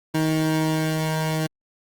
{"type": "tone pair together", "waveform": "25% pulse", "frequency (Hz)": [157.6, 314.6], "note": ["D#3", "D#4"], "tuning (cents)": [23, 19], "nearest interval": "octave", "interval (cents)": 1196, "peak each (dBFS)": [-18, -23], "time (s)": [0.14, 1.47], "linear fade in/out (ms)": 10, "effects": ["Opus 48 kbps"]}